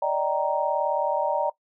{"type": "chord", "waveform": "sine", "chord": "Eb major seventh", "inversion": "third", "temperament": "just", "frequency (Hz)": [583.4, 622.3, 777.8, 933.4], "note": ["D5", "Eb5", "G5", "Bb5"], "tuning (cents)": [-12, 0, -14, 2], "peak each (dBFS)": [-26, -29, -29, -26], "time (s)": [0.02, 1.5], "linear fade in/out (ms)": 5, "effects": ["noise-tail reverb RT60 0.1 s tail -18 dB re dry"]}